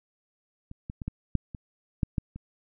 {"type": "clicks", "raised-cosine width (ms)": 5, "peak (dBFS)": [-29, -23, -23, -18, -11, -25, -12, -14, -27], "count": 9, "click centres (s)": [0.714, 0.899, 1.018, 1.08, 1.353, 1.548, 2.032, 2.182, 2.36], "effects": []}